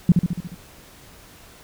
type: tone with echo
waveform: sine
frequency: 174.61 Hz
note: F3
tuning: in tune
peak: -8 dBFS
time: 0.09-0.12 s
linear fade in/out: 2 ms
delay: 71 ms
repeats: 6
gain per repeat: -4 dB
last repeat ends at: 0.546 s
effects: pink hiss -47 dBFS RMS until 1.63 s